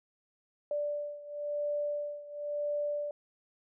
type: beating tone pair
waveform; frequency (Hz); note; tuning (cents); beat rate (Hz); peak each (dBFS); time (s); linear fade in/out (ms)
sine; 586 / 586.97; D5 / D5; -4 / -1; 0.97; -34 / -37; 0.71-3.11; 2
effects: none